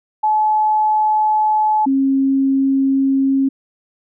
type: tone pair in turn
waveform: sine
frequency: 858 / 270.3 Hz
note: A5 / C#4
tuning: -44 / -44 cents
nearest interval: octave + minor sixth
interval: 2000 cents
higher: first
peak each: -12 dBFS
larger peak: neither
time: 0.23-1.86 / 1.86-3.49 s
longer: neither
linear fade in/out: 10 ms
effects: none